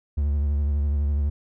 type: tone with vibrato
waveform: triangle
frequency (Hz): 72.3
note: D2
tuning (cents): -27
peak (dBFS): -18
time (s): 0.17-1.3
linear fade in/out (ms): 10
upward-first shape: triangle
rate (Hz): 12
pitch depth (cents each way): 62
effects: none